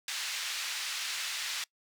white band-pass noise, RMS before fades -36 dBFS, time 0.08-1.64 s, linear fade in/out 2 ms, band 1700 to 4800 Hz, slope 12 dB/octave, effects noise-tail reverb RT60 0.1 s tail -23 dB re dry

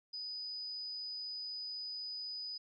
sine tone, 4978 Hz, D#8, in tune, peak -40 dBFS, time 0.13-2.58 s, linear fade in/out 10 ms, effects none

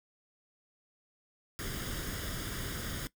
pink noise with comb filter, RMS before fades -38 dBFS, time 1.59-3.07 s, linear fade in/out 0 ms, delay 0.59 ms, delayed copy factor +0.65, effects noise-tail reverb RT60 0.1 s tail -18 dB re dry

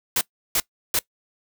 white noise bursts, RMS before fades -21 dBFS, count 3, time 0.16-0.99 s, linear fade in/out 2 ms, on 50 ms, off 340 ms, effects noise-tail reverb RT60 0.1 s tail -21 dB re dry

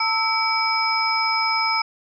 sine tone cluster, 894 / 1305 / 2283 / 5110 Hz, A5 / E6 / D7 / D#8, +27 / -18 / -50 / +45 cents, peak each -24 dBFS, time 0-1.82 s, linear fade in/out 5 ms, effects none

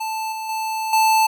square tone with level steps, 880 Hz, A5, in tune, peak -24 / -27 / -23 / -14 dBFS, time 0-1.27 s, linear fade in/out 10 ms, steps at 0.32 / 0.49 / 0.93 s, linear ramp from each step 2 ms, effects none

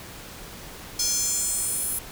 square tone with high-pass filter sweep, 475.2 Hz, A#4, 33 cents sharp, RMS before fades -26 dBFS, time 0.99-1.99 s, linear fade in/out 5 ms, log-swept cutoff 5600 to 11000 Hz, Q 4.1, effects pink hiss -41 dBFS RMS until 2.11 s

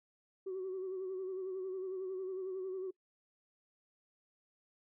sine tone with vibrato, 376.2 Hz, F#4, 29 cents sharp, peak -36 dBFS, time 0.46-2.91 s, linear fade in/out 10 ms, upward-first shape sine, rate 11 Hz, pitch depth 44 cents each way, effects noise-tail reverb RT60 0.1 s tail -24 dB re dry + tanh soft clip ceiling -34 dBFS

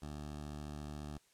15% pulse tone with notch filter, 74.2 Hz, D2, 18 cents sharp, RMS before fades -45 dBFS, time 0.02-1.18 s, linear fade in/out 5 ms, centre 2100 Hz, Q 2, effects white hiss -70 dBFS RMS until 1.33 s + low-pass 10000 Hz 12 dB/octave

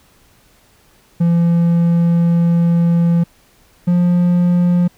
triangle tone pair in turn, 170 / 176.14 Hz, F3 / F3, -46 / +15 cents, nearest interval minor second, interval 61 cents, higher second, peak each -8 dBFS, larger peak neither, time 1.2-3.24 / 3.87-4.88 s, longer first, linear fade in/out 10 ms, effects pink hiss -52 dBFS RMS until 4.97 s

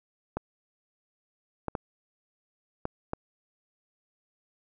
clicks, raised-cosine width 1 ms, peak -16 dBFS, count 5, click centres 0.37 / 1.683 / 1.752 / 2.854 / 3.134 s, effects none

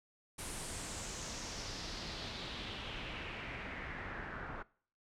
pink noise with low-pass filter sweep, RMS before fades -44 dBFS, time 0.38-4.63 s, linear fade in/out 10 ms, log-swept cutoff 10000 to 1400 Hz, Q 2.9, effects noise-tail reverb RT60 0.5 s tail -22 dB re dry

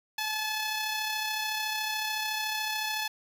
10% pulse tone with amplitude modulation, 862 Hz, A5, 36 cents flat, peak -20 dBFS, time 0.18-3.08 s, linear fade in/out 5 ms, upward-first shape sine, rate 33.8 Hz, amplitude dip 30%, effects none

